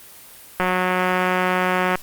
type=click train; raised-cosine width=0.5 ms; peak=-5 dBFS; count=249; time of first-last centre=0.6-1.955 s; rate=183 Hz; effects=white hiss -43 dBFS RMS until 2.02 s + Opus 32 kbps